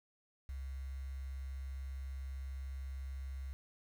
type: tone with quantisation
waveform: sine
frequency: 66.9 Hz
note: C2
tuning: 39 cents sharp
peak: -40 dBFS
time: 0.49-3.53 s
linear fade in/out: 0 ms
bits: 10
effects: none